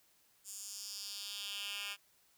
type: tone with high-pass filter sweep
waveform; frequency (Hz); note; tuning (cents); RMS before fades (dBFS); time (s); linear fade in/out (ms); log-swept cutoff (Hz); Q
10% pulse; 202.1; G#3; -47; -44; 0.44-1.97; 50; 7700 to 2200; 2.5
effects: white hiss -70 dBFS RMS until 2.37 s